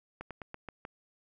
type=slowing click train; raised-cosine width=0.5 ms; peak=-26 dBFS; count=6; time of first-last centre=0.21-0.851 s; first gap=97 ms; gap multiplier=1.14; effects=none